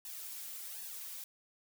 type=noise with flanger; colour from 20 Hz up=blue; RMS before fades=-45 dBFS; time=0.05-1.24 s; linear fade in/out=2 ms; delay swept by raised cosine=1.1 to 3.7 ms; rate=1.3 Hz; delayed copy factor=+0.9; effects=none